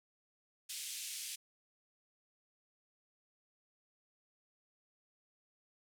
white band-pass noise, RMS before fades -44 dBFS, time 0.69-1.36 s, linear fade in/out 10 ms, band 2400 to 11000 Hz, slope 24 dB/octave, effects none

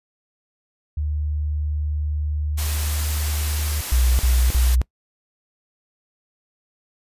sine tone, 75 Hz, D2, 37 cents sharp, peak -21 dBFS, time 0.97-3.81 s, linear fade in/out 5 ms
white noise, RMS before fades -29 dBFS, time 2.57-4.76 s, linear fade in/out 20 ms
sine tone bursts, 61.74 Hz, B1, in tune, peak -14 dBFS, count 3, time 3.92-4.816 s, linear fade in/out 0 ms, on 270 ms, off 43 ms
effects noise-tail reverb RT60 0.1 s tail -23 dB re dry + resampled to 32000 Hz

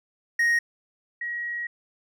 triangle / sine tone pair in turn, 1872 / 1902.5 Hz, A#6 / A#6, +7 / +35 cents, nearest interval unison, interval 28 cents, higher second, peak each -17 / -28 dBFS, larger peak first, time 0.39-0.59 / 1.21-1.67 s, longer second, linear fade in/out 5 ms, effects none

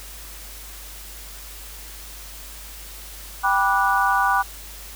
sine chord, G major seventh, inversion none, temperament just, 784 / 980 / 1176 / 1470 Hz, G5 / B5 / D6 / F#6, 0 / -14 / +2 / -12 cents, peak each -22 dBFS, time 3.43-4.43 s, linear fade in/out 20 ms, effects added 50 Hz sine -40 dBFS peak until 4.95 s + white hiss -40 dBFS RMS until 4.95 s

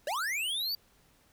square linear sweep, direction up, 523 to 4699 Hz, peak -31 dBFS, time 0.07-0.75 s, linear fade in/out 2 ms, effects pink hiss -65 dBFS RMS until 1.32 s

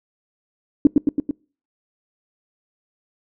sine tone with echo, 288.7 Hz, D4, 30 cents flat, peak -6 dBFS, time 0.85-0.87 s, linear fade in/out 2 ms, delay 110 ms, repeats 4, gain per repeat -3 dB, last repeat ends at 1.31 s, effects noise-tail reverb RT60 0.4 s tail -26 dB re dry

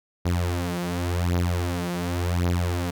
sawtooth beating tone pair, 87.31 / 88.21 Hz, F2 / F2, 0 / +18 cents, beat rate 0.9 Hz, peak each -22 dBFS, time 0.25-2.91 s, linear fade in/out 10 ms, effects none

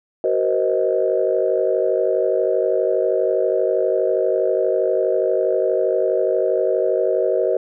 sine chord, C half-diminished seventh, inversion second, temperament just, 376.7 / 470.9 / 523.3 / 627.9 Hz, Gb4 / Bb4 / C5 / Eb5, +31 / +18 / 0 / +16 cents, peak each -21 dBFS, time 0.24-7.57 s, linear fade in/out 2 ms, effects tanh soft clip ceiling -5 dBFS

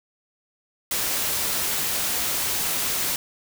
white noise, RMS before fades -25 dBFS, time 0.91-3.16 s, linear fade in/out 2 ms, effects none

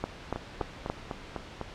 two click trains, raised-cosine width 1 ms, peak -19 / -15 dBFS, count 6 / 4, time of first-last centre 0.36-1.613 / 0.04-0.9 s, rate 3.99 / 3.49 Hz, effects pink hiss -45 dBFS RMS until 1.74 s + low-pass 4000 Hz 12 dB/octave

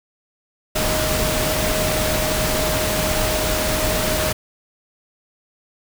sine tone in noise, 622.3 Hz, D#5, in tune, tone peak -24 dBFS, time 0.75-4.33 s, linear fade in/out 10 ms, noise pink, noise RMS -21 dBFS, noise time 0.75-4.33 s, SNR -6 dB, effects none

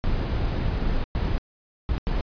brown noise bursts at uneven times, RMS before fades -24 dBFS, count 4, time 0.04-1.04 / 1.15-1.38 / 1.89-1.98 / 2.07-2.21 s, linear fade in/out 0 ms, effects resampled to 11025 Hz

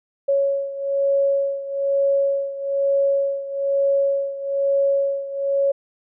sine beating tone pair, 554.4 / 555.5 Hz, C#5 / C#5, 0 / +4 cents, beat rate 1.1 Hz, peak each -19 / -23 dBFS, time 0.28-5.72 s, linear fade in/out 10 ms, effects none

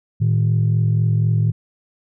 sine tone pair together, 111.55 / 155.56 Hz, A2 / D#3, +24 / 0 cents, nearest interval tritone, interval 576 cents, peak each -14 / -18 dBFS, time 0.2-1.52 s, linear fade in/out 20 ms, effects tanh soft clip ceiling -9 dBFS

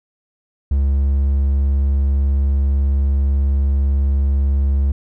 triangle tone, 69.1 Hz, C#2, 5 cents flat, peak -11 dBFS, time 0.71-4.92 s, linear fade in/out 5 ms, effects none

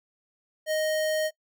square tone, 622.3 Hz, D#5, in tune, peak -25 dBFS, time 0.66-1.31 s, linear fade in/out 50 ms, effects noise-tail reverb RT60 0.1 s tail -21 dB re dry

